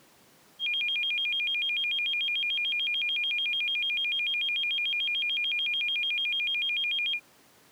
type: tone with vibrato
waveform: sine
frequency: 2796 Hz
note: F7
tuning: 1 cent sharp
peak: -26 dBFS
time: 0.59-7.2 s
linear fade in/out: 50 ms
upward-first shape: square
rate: 6.8 Hz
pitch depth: 250 cents each way
effects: pink hiss -58 dBFS RMS until 7.71 s + high-pass 150 Hz 12 dB/octave